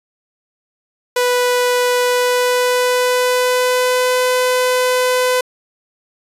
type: tone with pitch glide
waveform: sawtooth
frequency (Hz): 493.9 to 504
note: B4 to B4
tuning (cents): 0 to +35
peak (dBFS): -9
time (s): 1.16-5.41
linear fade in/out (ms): 5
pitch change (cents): +35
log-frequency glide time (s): 2.02-4.22
effects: resampled to 32000 Hz